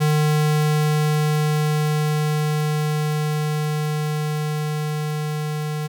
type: tone with level ramp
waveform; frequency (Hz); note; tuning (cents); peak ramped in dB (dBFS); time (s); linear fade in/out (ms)
square; 151.6; D#3; -45; -16 to -24; 0-5.88; 20
effects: none